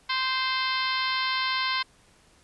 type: harmonic tone with a mistuned harmonic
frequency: 521 Hz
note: C5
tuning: 7 cents flat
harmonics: 2 / 3 / 4 / 5 / 6 / 7 / 8 / 9 / 10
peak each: -29 / -33 / -31 / -37 / -34 / -36 / -33 / -39 / -40 dBFS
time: 0.09-1.83 s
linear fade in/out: 10 ms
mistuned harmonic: 7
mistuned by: -19 cents
effects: pink hiss -59 dBFS RMS until 2.43 s + resampled to 24000 Hz